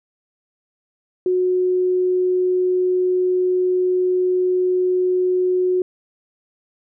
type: tone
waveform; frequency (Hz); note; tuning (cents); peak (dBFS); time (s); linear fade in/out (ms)
sine; 365.7; F#4; -20; -15; 1.26-5.82; 2
effects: none